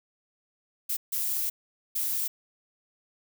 violet noise bursts at uneven times, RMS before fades -29 dBFS, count 3, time 0.89-0.97 / 1.12-1.5 / 1.95-2.28 s, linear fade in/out 10 ms, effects none

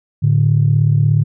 sine tone pair together, 110 / 146.83 Hz, A2 / D3, 0 / 0 cents, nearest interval perfect fourth, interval 500 cents, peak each -12 dBFS, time 0.22-1.24 s, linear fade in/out 20 ms, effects tanh soft clip ceiling -2 dBFS

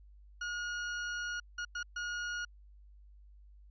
40% pulse tone bursts at uneven times, 1438 Hz, F#6, 50 cents flat, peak -35 dBFS, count 4, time 0.41-1.4 / 1.58-1.65 / 1.75-1.83 / 1.96-2.45 s, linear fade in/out 5 ms, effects added 50 Hz sine -54 dBFS peak until 3.7 s + resampled to 16000 Hz

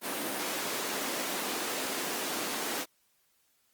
pink high-pass noise, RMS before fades -34 dBFS, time 0.01-2.86 s, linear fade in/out 50 ms, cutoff 240 Hz, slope 24 dB/octave, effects white hiss -71 dBFS RMS until 3.73 s + Opus 32 kbps

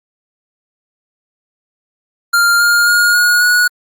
square tone with pitch steps, 1396.9 / 1412.3 / 1427.9 / 1443.7 / 1459.6 Hz, F6 / F6 / F6 / F#6 / F#6, 0 / +19 / +38 / -43 / -24 cents, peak -9 dBFS, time 2.33-3.68 s, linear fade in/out 10 ms, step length 270 ms, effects Opus 48 kbps

